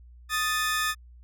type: tone pair together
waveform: sawtooth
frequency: 1244 / 1759.3 Hz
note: D#6 / A6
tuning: -1 / -1 cents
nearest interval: tritone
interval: 600 cents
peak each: -24 dBFS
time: 0.29-0.95 s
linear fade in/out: 50 ms
effects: added 60 Hz sine -47 dBFS peak until 1.23 s